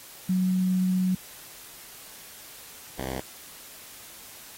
sine / 5% pulse tone pair in turn, 185 / 65.41 Hz, F#3 / C2, 0 / 0 cents, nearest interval octave + tritone, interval 1800 cents, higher first, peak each -21 dBFS, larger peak neither, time 0.29-1.15 / 2.98-3.2 s, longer first, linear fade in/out 5 ms, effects white hiss -46 dBFS RMS until 4.57 s + AAC 48 kbps

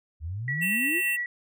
sine exponential sweep, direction up, 73 to 381.5 Hz, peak -30 dBFS, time 0.2-1.02 s, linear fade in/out 50 ms
sine tone with tremolo, 1938 Hz, B6, 33 cents flat, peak -26 dBFS, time 0.48-1.26 s, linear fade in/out 2 ms, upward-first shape sine, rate 8.7 Hz, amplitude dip 35%
square tone, 2700 Hz, E7, 41 cents sharp, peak -26 dBFS, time 0.61-1.17 s, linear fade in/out 20 ms
effects none

